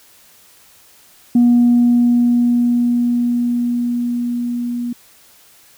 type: tone with level ramp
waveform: sine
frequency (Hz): 240.8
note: B3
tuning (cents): -44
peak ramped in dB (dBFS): -6 to -19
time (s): 1.35-4.93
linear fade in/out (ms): 5
effects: tanh soft clip ceiling -5 dBFS + white hiss -48 dBFS RMS until 5.77 s